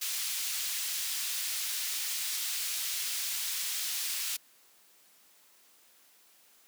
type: high-pass noise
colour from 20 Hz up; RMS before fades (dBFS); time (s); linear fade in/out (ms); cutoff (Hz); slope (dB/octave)
pink; -34; 0.01-4.37; 10; 3300; 12
effects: white hiss -62 dBFS RMS until 6.67 s + high-pass 200 Hz 12 dB/octave